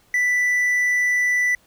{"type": "tone", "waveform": "triangle", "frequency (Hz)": 1978, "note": "B6", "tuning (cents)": 2, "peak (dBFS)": -15, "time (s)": [0.14, 1.55], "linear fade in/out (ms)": 2, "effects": ["pink hiss -58 dBFS RMS until 1.66 s"]}